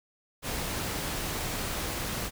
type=noise; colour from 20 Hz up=pink; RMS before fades=-33 dBFS; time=0.42-2.31 s; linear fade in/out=50 ms; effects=none